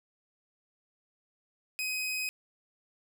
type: tone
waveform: sawtooth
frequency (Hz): 2518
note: D#7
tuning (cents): +20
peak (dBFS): -28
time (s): 1.79-2.29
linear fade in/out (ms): 0
effects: none